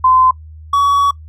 sine / triangle tone pair in turn, 1029 / 1129 Hz, C6 / C#6, -29 / +31 cents, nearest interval major second, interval 160 cents, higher second, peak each -7 dBFS, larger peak neither, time 0.04-0.31 / 0.73-1.11 s, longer second, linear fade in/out 5 ms, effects noise-tail reverb RT60 0.1 s tail -21 dB re dry + added 78 Hz sine -32 dBFS peak until 1.28 s

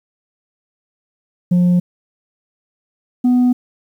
sine tone pair in turn, 177.6 / 248.1 Hz, F3 / B3, +29 / +8 cents, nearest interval tritone, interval 579 cents, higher second, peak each -7 dBFS, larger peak neither, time 1.51-1.8 / 3.24-3.53 s, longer neither, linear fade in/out 10 ms, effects tanh soft clip ceiling -9 dBFS + 8-bit

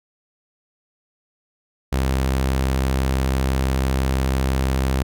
sawtooth tone, 66 Hz, C2, 16 cents sharp, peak -14 dBFS, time 1.92-5.03 s, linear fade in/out 10 ms, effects none

